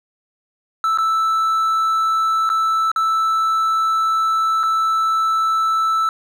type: tone with dropouts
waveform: triangle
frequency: 1318.5 Hz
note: E6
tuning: in tune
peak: -13 dBFS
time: 0.84-6.09 s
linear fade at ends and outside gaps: 1 ms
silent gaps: 0.975-0.985 / 2.492-2.5 / 2.916-2.961 / 4.632-4.636 s
effects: none